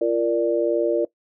sine chord, Bb major, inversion second, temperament equal with one note detuned, 343.8 / 466.2 / 587.3 Hz, F4 / Bb4 / D5, -27 / 0 / 0 cents, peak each -22 dBFS, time 0.01-1.05 s, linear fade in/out 5 ms, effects noise-tail reverb RT60 0.1 s tail -19 dB re dry

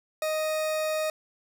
40% pulse tone, 623 Hz, D#5, 2 cents sharp, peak -25 dBFS, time 0.22-1.1 s, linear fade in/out 2 ms, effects none

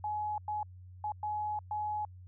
sine tone bursts at uneven times, 844 Hz, G#5, 28 cents sharp, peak -32 dBFS, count 5, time 0.04-0.38 / 0.48-0.63 / 1.04-1.12 / 1.23-1.59 / 1.71-2.05 s, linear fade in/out 2 ms, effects added 91 Hz sine -48 dBFS peak until 2.27 s

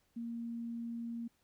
sine tone, 233.1 Hz, A#3, in tune, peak -38 dBFS, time 0.16-1.28 s, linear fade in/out 10 ms, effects pink hiss -75 dBFS RMS until 1.43 s

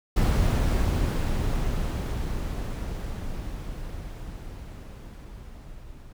brown noise with level ramp, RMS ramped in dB -20 to -45 dBFS, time 0.16-6.13 s, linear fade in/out 10 ms, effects none

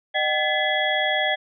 sine tone cluster, 611 / 763 / 1717 / 2014 / 3330 Hz, D#5 / G5 / A6 / B6 / G#7, -32 / -47 / -43 / +33 / +4 cents, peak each -26 dBFS, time 0.14-1.36 s, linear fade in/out 20 ms, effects none

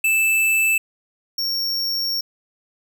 square tone pair in turn, 2637 / 5512 Hz, E7 / F8, 0 / -24 cents, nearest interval octave + minor second, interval 1276 cents, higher second, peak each -16 / -21 dBFS, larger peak first, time 0.04-0.78 / 1.38-2.21 s, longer second, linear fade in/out 5 ms, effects none

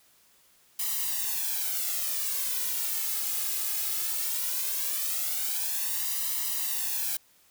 blue noise with flanger, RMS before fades -30 dBFS, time 0.79-7.17 s, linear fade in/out 5 ms, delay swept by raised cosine 1 to 2.4 ms, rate 0.18 Hz, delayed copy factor +0.9, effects white hiss -62 dBFS RMS until 7.5 s

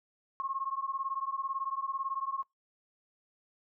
sine beating tone pair, 1074 / 1092 Hz, C6 / C#6, +45 / -26 cents, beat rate 18 Hz, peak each -35 / -36 dBFS, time 0.4-2.43 s, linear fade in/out 0 ms, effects noise-tail reverb RT60 0.2 s tail -24 dB re dry

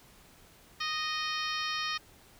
harmonic tone with a mistuned harmonic, 620 Hz, D#5, 6 cents flat, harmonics 2 / 3 / 4 / 5 / 6 / 7 / 8 / 9, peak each -36 / -38 / -39 / -40 / -41 / -41 / -42 / -43 dBFS, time 0.8-1.98 s, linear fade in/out 10 ms, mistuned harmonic 8, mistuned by +37 cents, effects pink hiss -58 dBFS RMS until 2.39 s

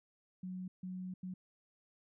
sine tone bursts at uneven times, 184.2 Hz, F#3, 7 cents flat, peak -40 dBFS, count 3, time 0.43-0.68 / 0.83-1.14 / 1.23-1.34 s, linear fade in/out 5 ms, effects none

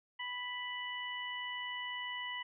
harmonic tone, 987.8 Hz, B5, in tune, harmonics 1 / 2 / 3, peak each -44 / -41 / -43 dBFS, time 0.19-2.43 s, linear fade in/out 10 ms, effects none

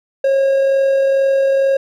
triangle tone with amplitude modulation, 543 Hz, C#5, 36 cents flat, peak -8 dBFS, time 0.24-1.77 s, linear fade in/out 5 ms, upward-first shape sine, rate 42.2 Hz, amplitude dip 25%, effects none

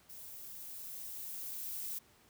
violet noise with level ramp, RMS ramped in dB -50 to -40 dBFS, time 0.09-1.99 s, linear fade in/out 10 ms, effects pink hiss -65 dBFS RMS until 2.29 s + high-pass 60 Hz 12 dB/octave

